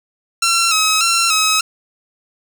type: tone with vibrato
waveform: 10% pulse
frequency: 1317 Hz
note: E6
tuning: 2 cents flat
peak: -4 dBFS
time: 0.42-1.61 s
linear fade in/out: 5 ms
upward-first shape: square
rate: 1.7 Hz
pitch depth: 52 cents each way
effects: none